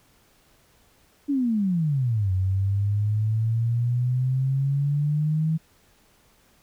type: exponential two-way sweep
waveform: sine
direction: down then up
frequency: 293.7 to 92.5 to 161.1 Hz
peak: -20 dBFS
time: 1.28-5.58 s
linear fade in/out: 20 ms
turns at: 2.32 s
effects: pink hiss -60 dBFS RMS until 6.62 s